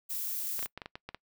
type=noise; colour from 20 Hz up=violet; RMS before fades=-35 dBFS; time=0.09-0.67 s; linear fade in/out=20 ms
type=clicks; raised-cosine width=0.3 ms; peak=-24 dBFS; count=9; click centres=0.592 / 0.628 / 0.659 / 0.776 / 0.818 / 0.859 / 0.955 / 1.09 / 1.146 s
effects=noise-tail reverb RT60 0.1 s tail -24 dB re dry